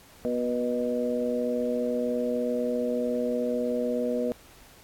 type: harmonic tone with a mistuned harmonic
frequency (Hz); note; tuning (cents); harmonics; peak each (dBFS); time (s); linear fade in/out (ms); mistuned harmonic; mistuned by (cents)
122; B2; -21; 2 / 3 / 4 / 5; -29 / -38 / -28 / -32; 0.25-4.32; 0; 5; +19
effects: pink hiss -53 dBFS RMS until 4.83 s + AAC 64 kbps